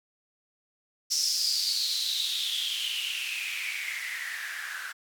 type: noise with band-pass filter sweep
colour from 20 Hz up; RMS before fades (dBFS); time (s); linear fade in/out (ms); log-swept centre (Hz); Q
blue; -31; 1.1-4.93; 20; 5500 to 1500; 7.7
effects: none